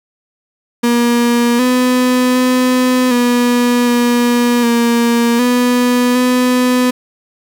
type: tone with pitch steps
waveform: 35% pulse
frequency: 238.1 / 251.5 / 253.3 / 243.1 / 241 / 235 / 246.2 / 250.4 Hz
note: A#3 / B3 / B3 / B3 / B3 / A#3 / B3 / B3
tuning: +37 / +32 / +44 / -27 / -42 / +14 / -5 / +24 cents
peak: -8 dBFS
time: 0.83-6.91 s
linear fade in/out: 10 ms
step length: 760 ms
effects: 7-bit